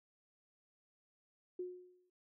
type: tone with exponential decay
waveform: sine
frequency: 361.7 Hz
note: F#4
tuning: 39 cents flat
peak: -37 dBFS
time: 1.59-2.1 s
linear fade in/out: 5 ms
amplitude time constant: 110 ms
effects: none